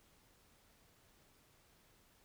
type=silence; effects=pink hiss -69 dBFS RMS until 2.24 s